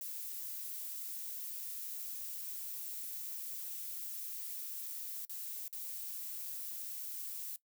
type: noise with dropouts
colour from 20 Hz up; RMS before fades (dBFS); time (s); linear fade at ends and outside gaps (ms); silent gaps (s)
violet; -43; 0.01-7.56; 1; 5.251-5.295 / 5.68-5.727
effects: noise-tail reverb RT60 0.1 s tail -18 dB re dry